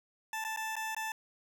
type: tone with dropouts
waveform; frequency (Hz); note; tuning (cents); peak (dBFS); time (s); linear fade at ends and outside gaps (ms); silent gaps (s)
20% pulse; 880; A5; 0; -30; 0.33-1.12; 2; 0.441-0.448 / 0.563-0.572 / 0.756-0.765 / 0.948-0.965
effects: none